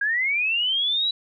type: linear sweep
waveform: sine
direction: up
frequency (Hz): 1603 to 3951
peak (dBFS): -20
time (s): 0.01-1.11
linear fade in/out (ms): 5
effects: none